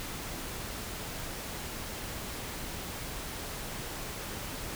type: noise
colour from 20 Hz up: pink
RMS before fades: -39 dBFS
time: 0-4.75 s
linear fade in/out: 0 ms
effects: none